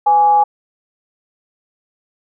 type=tone with frequency modulation; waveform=sine; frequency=830.6 Hz; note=G#5; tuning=in tune; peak=-8 dBFS; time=0.06-0.44 s; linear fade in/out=10 ms; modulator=327 Hz; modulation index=0.25; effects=none